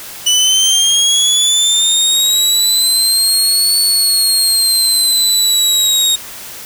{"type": "linear two-way sweep", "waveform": "25% pulse", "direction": "up then down", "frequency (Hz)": [2960, 4435, 3738], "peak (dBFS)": -5, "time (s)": [0.26, 6.16], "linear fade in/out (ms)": 10, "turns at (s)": 3.77, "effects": ["white hiss -30 dBFS RMS until 6.65 s"]}